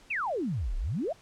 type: exponential two-way sweep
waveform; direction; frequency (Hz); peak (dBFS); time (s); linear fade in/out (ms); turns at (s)
sine; down then up; 2804 to 31 to 742; -28; 0.1-1.13; 10; 0.76
effects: pink hiss -57 dBFS RMS until 1.21 s + low-pass 8000 Hz 12 dB/octave